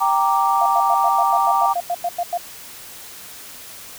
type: chord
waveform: sine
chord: G minor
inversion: none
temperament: equal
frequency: 784 / 932.3 / 1174.7 Hz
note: G5 / Bb5 / D6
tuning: 0 / 0 / 0 cents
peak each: -19 dBFS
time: 0-1.74 s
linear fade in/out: 20 ms
type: tone bursts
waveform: sine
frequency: 699 Hz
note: F5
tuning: 1 cent sharp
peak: -18 dBFS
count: 13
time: 0.61-2.376 s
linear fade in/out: 5 ms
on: 50 ms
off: 93 ms
effects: white hiss -38 dBFS RMS until 3.98 s